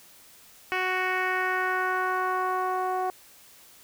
10% pulse tone with low-pass filter sweep, 370.4 Hz, F#4, 2 cents sharp, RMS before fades -27 dBFS, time 0.72-3.1 s, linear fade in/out 0 ms, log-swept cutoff 2700 to 820 Hz, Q 2.1, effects white hiss -53 dBFS RMS until 3.83 s

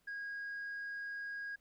sine tone, 1639 Hz, G#6, 23 cents flat, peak -38 dBFS, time 0.07-1.56 s, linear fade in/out 10 ms, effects tanh soft clip ceiling -38 dBFS + pink hiss -75 dBFS RMS until 1.6 s

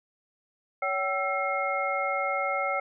sine tone cluster, 562 / 766 / 1330 / 2146 Hz, C#5 / G5 / E6 / C7, +24 / -40 / +15 / +43 cents, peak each -31 dBFS, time 0.82-2.8 s, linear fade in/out 5 ms, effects none

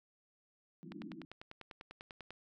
white band-pass noise, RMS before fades -49 dBFS, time 0.83-1.25 s, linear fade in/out 0 ms, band 160 to 340 Hz, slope 96 dB/octave
click train, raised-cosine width 0.3 ms, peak -32 dBFS, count 15, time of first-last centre 0.92-2.306 s, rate 10.1 Hz
effects none

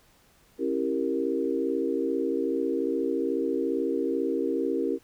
sine chord, C# diminished seventh, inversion none, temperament equal with one note detuned, 271.6 / 329.6 / 392 / 466.2 Hz, C#4 / E4 / G4 / Bb4, -35 / 0 / 0 / 0 cents, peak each -30 dBFS, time 0.58-4.99 s, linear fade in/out 50 ms, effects pink hiss -61 dBFS RMS until 5.03 s

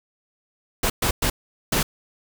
pink noise bursts at uneven times, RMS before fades -21 dBFS, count 4, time 0.83-0.9 / 1.02-1.11 / 1.22-1.3 / 1.72-1.83 s, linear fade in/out 5 ms, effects none

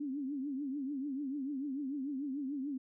sine tone with vibrato, 277.2 Hz, C#4, in tune, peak -35 dBFS, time 0-2.78 s, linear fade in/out 10 ms, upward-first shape triangle, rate 6.8 Hz, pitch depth 150 cents each way, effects none

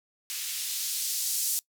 violet noise with band-pass filter sweep, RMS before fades -31 dBFS, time 0.3-1.59 s, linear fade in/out 0 ms, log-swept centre 2700 to 6500 Hz, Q 0.93, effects noise-tail reverb RT60 0.1 s tail -22 dB re dry

